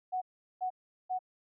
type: tone bursts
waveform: sine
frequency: 740 Hz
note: F#5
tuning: in tune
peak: -30 dBFS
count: 3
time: 0.12-1.191 s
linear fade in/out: 20 ms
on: 97 ms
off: 390 ms
effects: none